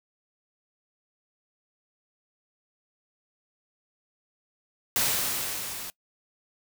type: noise with level ramp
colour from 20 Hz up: white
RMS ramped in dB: -24 to -38 dBFS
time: 4.96-5.9 s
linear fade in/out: 0 ms
effects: noise-tail reverb RT60 0.1 s tail -23 dB re dry